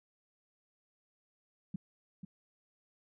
sine tone with echo, 184.6 Hz, F#3, 4 cents flat, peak -33 dBFS, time 1.74-1.76 s, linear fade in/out 5 ms, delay 490 ms, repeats 1, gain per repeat -8 dB, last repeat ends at 2.25 s, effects none

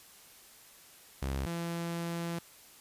sawtooth tone pair in turn, 67.5 / 169.4 Hz, C#2 / E3, -45 / +48 cents, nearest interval octave + major third, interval 1593 cents, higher second, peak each -28 / -30 dBFS, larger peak first, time 1.22-1.46 / 1.46-2.39 s, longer second, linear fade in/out 5 ms, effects white hiss -56 dBFS RMS until 2.8 s + resampled to 32000 Hz

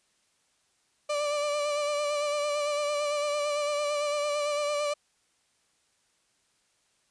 35% pulse tone with vibrato, 587.3 Hz, D5, in tune, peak -25 dBFS, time 1.09-4.94 s, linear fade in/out 10 ms, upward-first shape sine, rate 8.9 Hz, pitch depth 29 cents each way, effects white hiss -70 dBFS RMS until 7.1 s + resampled to 22050 Hz

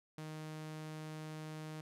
sawtooth tone, 155.56 Hz, D#3, in tune, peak -40 dBFS, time 0.18-1.81 s, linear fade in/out 2 ms, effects low-pass 12000 Hz 12 dB/octave

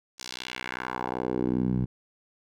10% pulse tone with band-pass filter sweep, 62.7 Hz, B1, 27 cents sharp, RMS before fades -30 dBFS, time 0.18-1.86 s, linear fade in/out 20 ms, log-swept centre 6100 to 130 Hz, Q 1.7, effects none

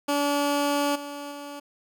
15% pulse tone with level steps, 287.3 Hz, D4, 38 cents flat, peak -16 / -28 / -30 dBFS, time 0.08-1.6 s, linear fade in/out 10 ms, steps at 0.95 / 1.31 s, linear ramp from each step 10 ms, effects none

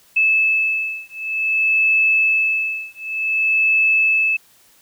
sine beating tone pair, 2613 / 2613.54 Hz, E7 / E7, -16 / -15 cents, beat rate 0.54 Hz, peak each -18 dBFS, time 0.16-4.37 s, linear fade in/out 10 ms, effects white hiss -53 dBFS RMS until 4.81 s

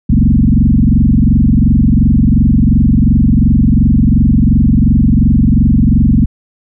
sine tone with frequency modulation, 143.4 Hz, D3, 41 cents flat, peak -5 dBFS, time 0.09-6.26 s, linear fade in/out 10 ms, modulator 22.8 Hz, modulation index 4.8, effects none

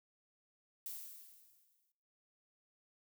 violet noise with exponential decay, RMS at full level -43 dBFS, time 0.86-1.92 s, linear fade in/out 1 ms, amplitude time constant 230 ms, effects noise-tail reverb RT60 1.0 s tail -21 dB re dry

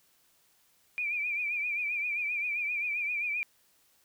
sine tone with vibrato, 2390 Hz, D7, 30 cents sharp, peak -29 dBFS, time 0.98-3.43 s, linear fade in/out 0 ms, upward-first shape triangle, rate 7.6 Hz, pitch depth 84 cents each way, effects white hiss -67 dBFS RMS until 4.04 s

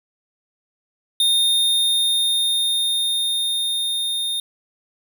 square tone with level ramp, 3660 Hz, A#7, 32 cents flat, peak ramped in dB -15 to -22 dBFS, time 1.2-4.4 s, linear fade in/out 2 ms, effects none

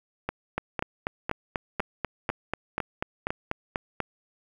two click trains, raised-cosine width 0.5 ms, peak -13 / -12 dBFS, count 7 / 15, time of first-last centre 0.29-3.305 / 0.58-4.003 s, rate 1.99 / 4.09 Hz, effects 8-bit

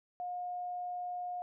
sine tone, 716 Hz, F5, 43 cents sharp, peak -36 dBFS, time 0.2-1.42 s, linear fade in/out 0 ms, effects none

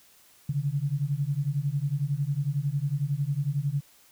sine beating tone pair, 136.8 / 147.8 Hz, C#3 / D3, -23 / +11 cents, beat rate 11 Hz, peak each -28 dBFS, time 0.49-3.81 s, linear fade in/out 5 ms, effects white hiss -58 dBFS RMS until 4.11 s

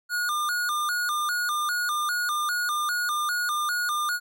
square tone with vibrato, 1318.5 Hz, E6, in tune, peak -25 dBFS, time 0.09-4.2 s, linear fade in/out 50 ms, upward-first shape square, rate 2.5 Hz, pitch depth 160 cents each way, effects none

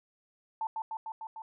sine tone with echo, 887 Hz, A5, 14 cents sharp, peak -30 dBFS, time 0.61-0.67 s, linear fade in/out 2 ms, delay 150 ms, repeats 5, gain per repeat -2 dB, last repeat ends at 1.42 s, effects none

